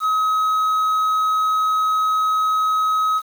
triangle tone with quantisation, 1273 Hz, D#6, 39 cents sharp, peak -14 dBFS, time 0-3.22 s, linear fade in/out 50 ms, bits 7, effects none

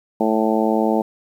harmonic tone, 110 Hz, A2, in tune, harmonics 2 / 3 / 4 / 5 / 6 / 7 / 8, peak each -20 / -22 / -23 / -24 / -25 / -25 / -26 dBFS, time 0.2-1.02 s, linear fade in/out 5 ms, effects 8-bit

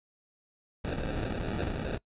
pink noise with sample-and-hold, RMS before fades -33 dBFS, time 0.84-1.98 s, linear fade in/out 10 ms, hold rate 1050 Hz, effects noise-tail reverb RT60 0.1 s tail -23 dB re dry + resampled to 8000 Hz

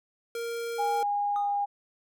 square tone, 466.2 Hz, A#4, in tune, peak -32 dBFS, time 0.35-1.03 s, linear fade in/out 2 ms
sine tone with pitch glide, 817 to 811.4 Hz, G#5 to G#5, -29 to -41 cents, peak -25 dBFS, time 0.78-1.66 s, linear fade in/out 20 ms, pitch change -12 cents, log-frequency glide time 1.36-1.47 s
triangle tone with exponential decay, 1237 Hz, D#6, 10 cents flat, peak -32 dBFS, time 1.36-1.64 s, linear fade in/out 0 ms, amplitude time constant 60 ms
effects none

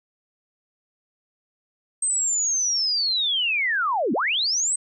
sine linear two-way sweep, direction down then up, 8372 to 197.5 to 8372 Hz, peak -20 dBFS, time 2.02-4.76 s, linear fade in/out 5 ms, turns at 4.13 s, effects none

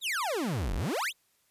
40% pulse exponential two-way sweep, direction down then up, 3977 to 38.89 to 3977 Hz, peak -28 dBFS, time 0.01-1.13 s, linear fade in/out 50 ms, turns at 0.74 s, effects white hiss -70 dBFS RMS until 1.5 s + resampled to 32000 Hz

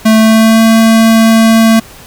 square tone with pitch glide, 220 to 224.5 Hz, A3 to A3, 0 to +35 cents, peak -4 dBFS, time 0.05-1.8 s, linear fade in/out 10 ms, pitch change +35 cents, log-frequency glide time 0.18-0.64 s, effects pink hiss -34 dBFS RMS until 2.06 s

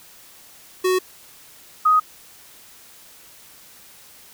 square / sine tone pair in turn, 370 / 1251.7 Hz, F#4 / D#6, 0 / +10 cents, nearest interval octave + major sixth, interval 2110 cents, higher second, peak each -17 / -12 dBFS, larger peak second, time 0.84-0.99 / 1.85-2 s, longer neither, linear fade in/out 10 ms, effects white hiss -47 dBFS RMS until 4.33 s

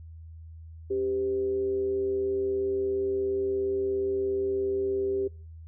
sine tone with frequency modulation, 392.9 Hz, G4, 4 cents sharp, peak -25 dBFS, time 0.9-5.28 s, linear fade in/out 10 ms, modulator 117 Hz, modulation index 0.33, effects noise-tail reverb RT60 0.5 s tail -26 dB re dry + added 81 Hz sine -42 dBFS peak until 5.67 s

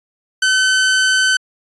sawtooth tone, 1524 Hz, G6, 49 cents flat, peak -8 dBFS, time 0.42-1.37 s, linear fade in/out 5 ms, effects resampled to 22050 Hz

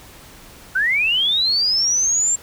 sine linear sweep, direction up, 1462 to 7459 Hz, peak -15 dBFS, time 0.75-2.36 s, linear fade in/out 10 ms, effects pink hiss -43 dBFS RMS until 2.42 s

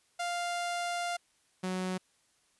sawtooth tone pair in turn, 698.5 / 185.01 Hz, F5 / F#3, 0 / 0 cents, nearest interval octave + major seventh, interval 2300 cents, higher first, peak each -28 dBFS, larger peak neither, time 0.19-1.17 / 1.63-1.98 s, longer first, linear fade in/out 10 ms, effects white hiss -70 dBFS RMS until 2.59 s + resampled to 24000 Hz

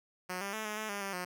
5% pulse tone with pitch steps, 182.3 / 198.7 / 217.8 / 212.1 / 216.7 / 201.8 / 196.7 / 180 Hz, F#3 / G3 / A3 / G#3 / A3 / G#3 / G3 / F#3, -25 / +24 / -17 / +37 / -26 / -49 / +6 / -47 cents, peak -25 dBFS, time 0.29-1.25 s, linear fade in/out 10 ms, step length 120 ms, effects none

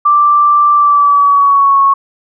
sine tone with pitch glide, 1174.7 to 1102.4 Hz, D6 to C#6, 0 to -10 cents, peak -5 dBFS, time 0.05-1.94 s, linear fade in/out 10 ms, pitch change -110 cents, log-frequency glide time 0.74-1.81 s, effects none

